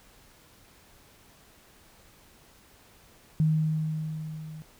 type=tone with level ramp; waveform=sine; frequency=156.4 Hz; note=D#3; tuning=9 cents sharp; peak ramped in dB=-19 to -39 dBFS; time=3.4-4.62 s; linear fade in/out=0 ms; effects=pink hiss -57 dBFS RMS until 4.79 s